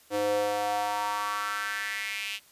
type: tone with high-pass filter sweep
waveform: square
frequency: 103.3 Hz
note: G#2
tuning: 9 cents flat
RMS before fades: -30 dBFS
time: 0.1-2.4 s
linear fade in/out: 50 ms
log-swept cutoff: 420 to 2800 Hz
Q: 4.2
effects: white hiss -58 dBFS RMS until 2.51 s + resampled to 32000 Hz